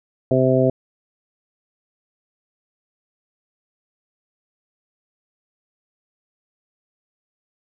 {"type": "harmonic tone", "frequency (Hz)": 130, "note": "C3", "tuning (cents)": -11, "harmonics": [1, 2, 3, 4, 5], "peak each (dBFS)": [-20, -20, -20, -20, -20], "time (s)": [0.31, 0.7], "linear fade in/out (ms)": 2, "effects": []}